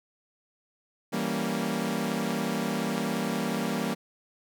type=chord; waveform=sawtooth; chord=E diminished seventh; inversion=none; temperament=equal; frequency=164.81 / 196 / 233.1 / 277.2 Hz; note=E3 / G3 / Bb3 / Db4; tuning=0 / 0 / 0 / 0 cents; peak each=-31 / -28 / -27 / -32 dBFS; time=1.12-3.95 s; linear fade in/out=20 ms; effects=none